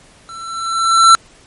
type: tone with level ramp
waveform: square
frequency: 1342 Hz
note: E6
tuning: 31 cents sharp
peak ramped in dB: -31 to -3 dBFS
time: 0.29-1.15 s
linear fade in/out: 0 ms
effects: pink hiss -46 dBFS RMS until 1.46 s + MP3 48 kbps